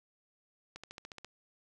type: accelerating click train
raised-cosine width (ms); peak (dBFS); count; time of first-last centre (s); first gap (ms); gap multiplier
0.2; -28; 8; 0.76-1.246; 76; 0.97
effects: none